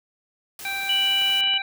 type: noise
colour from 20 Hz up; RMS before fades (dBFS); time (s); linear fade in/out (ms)
white; -38; 0.59-1.41; 2
type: harmonic tone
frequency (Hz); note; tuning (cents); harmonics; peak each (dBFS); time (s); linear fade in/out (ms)
784; G5; 0; 1 / 2 / 3 / 5; -34 / -33 / -28 / -34; 0.65-1.62; 2
type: tone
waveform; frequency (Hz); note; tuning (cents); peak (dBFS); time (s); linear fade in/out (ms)
sine; 2960; F#7; 0; -19; 0.89-1.58; 5
type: clicks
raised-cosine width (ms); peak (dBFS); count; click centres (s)
0.3; -24; 6; 1.217 / 1.299 / 1.406 / 1.437 / 1.475 / 1.538
effects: none